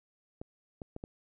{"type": "clicks", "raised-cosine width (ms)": 2, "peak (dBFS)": -27, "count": 4, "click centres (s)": [0.415, 0.818, 0.964, 1.039], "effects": []}